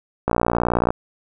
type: click train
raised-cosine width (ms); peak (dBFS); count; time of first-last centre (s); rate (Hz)
1; -4; 38; 0.28-0.905; 59.2
effects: none